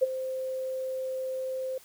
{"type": "tone with ADSR envelope", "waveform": "sine", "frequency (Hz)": 521, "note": "C5", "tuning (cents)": -7, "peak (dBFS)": -17, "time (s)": [0.01, 1.78], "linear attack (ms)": 20, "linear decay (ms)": 24, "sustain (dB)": -13, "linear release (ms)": 4, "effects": ["white hiss -55 dBFS RMS until 1.84 s"]}